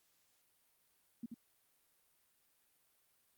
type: tone with echo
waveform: sine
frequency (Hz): 233.1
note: A#3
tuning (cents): 0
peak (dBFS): -40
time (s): 1.23-1.26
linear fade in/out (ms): 5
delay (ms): 83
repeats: 1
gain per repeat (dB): -4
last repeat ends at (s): 1.343
effects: white hiss -75 dBFS RMS until 3.37 s + Opus 48 kbps